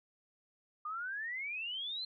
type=exponential sweep; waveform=sine; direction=up; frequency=1200 to 4186 Hz; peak=-37 dBFS; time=0.85-2.05 s; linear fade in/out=5 ms; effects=none